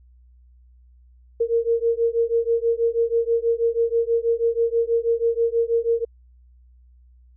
sine beating tone pair, 460.3 / 466.5 Hz, A#4 / A#4, -22 / +1 cents, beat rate 6.2 Hz, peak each -21 dBFS, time 1.4-6.05 s, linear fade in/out 10 ms, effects added 61 Hz sine -49 dBFS peak until 7.36 s

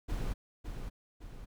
brown noise with echo, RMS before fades -34 dBFS, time 0.08-0.34 s, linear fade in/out 20 ms, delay 560 ms, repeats 2, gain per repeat -6 dB, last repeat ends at 1.46 s, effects none

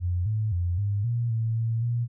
sine tone with pitch steps, 88.7 / 108.2 / 87.7 / 101.6 / 118.3 / 112.8 / 114 / 118.9 Hz, F2 / A2 / F2 / G#2 / A#2 / A2 / A#2 / A#2, +27 / -29 / +8 / -38 / +26 / +44 / -38 / +35 cents, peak -23 dBFS, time 0-2.08 s, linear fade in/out 50 ms, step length 260 ms, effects none

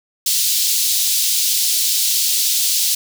pink high-pass noise, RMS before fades -17 dBFS, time 0.26-2.95 s, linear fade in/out 5 ms, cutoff 3700 Hz, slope 24 dB/octave, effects none

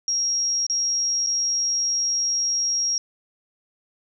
sine tone with dropouts, 5610 Hz, F8, 7 cents sharp, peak -20 dBFS, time 0.08-2.98 s, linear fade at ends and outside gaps 1 ms, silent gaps 0.666-0.698 / 1.264-1.27 s, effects none

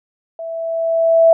sine tone with level ramp, 659.3 Hz, E5, in tune, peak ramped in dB -25 to -5 dBFS, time 0.39-1.33 s, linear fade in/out 2 ms, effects none

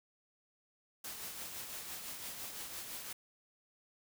white noise with tremolo, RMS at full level -43 dBFS, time 1.04-3.13 s, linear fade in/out 5 ms, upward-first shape triangle, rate 5.9 Hz, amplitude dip 45%, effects none

